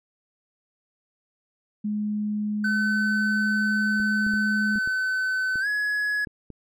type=tone; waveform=sine; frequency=210 Hz; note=G#3; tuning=19 cents sharp; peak=-24 dBFS; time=1.84-4.79 s; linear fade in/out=10 ms
type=tone with pitch glide; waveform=triangle; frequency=1518 to 1684.3 Hz; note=F#6 to G#6; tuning=+44 to +24 cents; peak=-21 dBFS; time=2.64-6.25 s; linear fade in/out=5 ms; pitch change=+180 cents; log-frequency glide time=5.6-5.67 s
type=clicks; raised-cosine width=3 ms; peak=-27 dBFS; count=8; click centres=4.001 / 4.266 / 4.338 / 4.758 / 4.875 / 5.557 / 6.272 / 6.503 s
effects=none